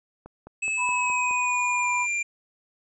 click train, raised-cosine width 1 ms, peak -28 dBFS, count 6, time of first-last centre 0.26-1.31 s, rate 4.76 Hz
square tone with pitch glide, 2600 to 2384 Hz, E7 to D7, -24 to +25 cents, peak -25 dBFS, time 0.62-2.23 s, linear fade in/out 10 ms, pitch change -151 cents, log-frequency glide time 0.85-1.89 s
sine tone, 990 Hz, B5, 4 cents sharp, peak -25 dBFS, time 0.77-2.07 s, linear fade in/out 50 ms
effects resampled to 22050 Hz

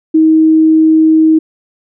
sine tone, 316.9 Hz, D#4, 32 cents sharp, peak -4 dBFS, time 0.14-1.39 s, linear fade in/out 10 ms, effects none

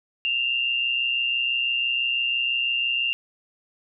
sine tone pair together, 2668 / 2794 Hz, E7 / F7, +20 / 0 cents, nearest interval minor second, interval 80 cents, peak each -29 / -22 dBFS, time 0.25-3.13 s, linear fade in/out 0 ms, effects none

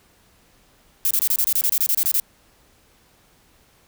violet noise bursts, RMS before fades -19 dBFS, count 14, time 1.05-2.199 s, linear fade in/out 0 ms, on 57 ms, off 27 ms, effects pink hiss -57 dBFS RMS until 3.87 s

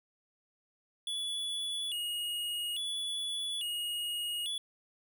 square tone with vibrato, 3137 Hz, G7, 1 cent sharp, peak -34 dBFS, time 1.07-4.58 s, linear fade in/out 2 ms, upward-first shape square, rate 0.59 Hz, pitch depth 150 cents each way, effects none

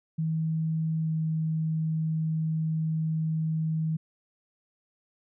sine tone with pitch glide, 160 to 158.99 Hz, D#3 to D#3, +49 to +38 cents, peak -25 dBFS, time 0.18-3.97 s, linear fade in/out 10 ms, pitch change -11 cents, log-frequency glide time 1.02-1.09 s, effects none

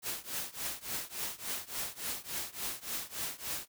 white noise with tremolo, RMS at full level -35 dBFS, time 0.02-3.68 s, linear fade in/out 50 ms, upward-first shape triangle, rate 3.5 Hz, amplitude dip 95%, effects none

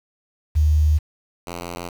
sine / 5% pulse tone pair in turn, 76.2 / 86.58 Hz, D#2 / F2, -36 / -14 cents, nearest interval major second, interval 222 cents, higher second, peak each -13 / -18 dBFS, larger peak first, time 0.55-0.99 / 1.46-1.9 s, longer neither, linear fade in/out 20 ms, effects 7-bit

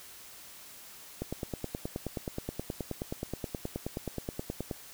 click train, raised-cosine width 2 ms, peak -20 dBFS, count 34, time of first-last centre 1.22-4.712 s, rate 9.45 Hz, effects white hiss -50 dBFS RMS until 4.93 s

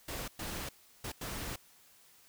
pink noise bursts at uneven times, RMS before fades -40 dBFS, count 4, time 0.08-0.28 / 0.39-0.69 / 1.04-1.12 / 1.21-1.56 s, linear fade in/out 5 ms, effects white hiss -62 dBFS RMS until 2.28 s

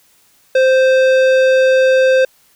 sine tone with tanh clipping, 522 Hz, C5, 4 cents flat, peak -10 dBFS, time 0.55-2.25 s, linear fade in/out 5 ms, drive 15 dB, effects white hiss -53 dBFS RMS until 2.55 s

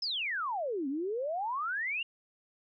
sine exponential two-way sweep, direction down then up, 5330 to 260.6 to 2867 Hz, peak -31 dBFS, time 0.02-2.03 s, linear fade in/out 5 ms, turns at 0.88 s, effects none

